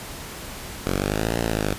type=exponential two-way sweep; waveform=5% pulse; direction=up then down; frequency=45.36 to 58.6 to 49.26 Hz; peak=-11 dBFS; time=0.87-1.74 s; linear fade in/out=0 ms; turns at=1.38 s; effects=pink hiss -36 dBFS RMS until 1.78 s + resampled to 32000 Hz